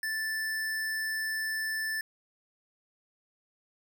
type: tone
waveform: square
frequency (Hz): 1760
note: A6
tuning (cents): 0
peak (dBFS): -31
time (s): 0.03-2.01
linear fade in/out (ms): 2
effects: none